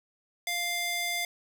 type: tone with high-pass filter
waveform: square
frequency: 698.5 Hz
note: F5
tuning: in tune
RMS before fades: -31 dBFS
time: 0.47-1.25 s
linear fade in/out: 2 ms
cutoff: 1700 Hz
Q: 0.93
effects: none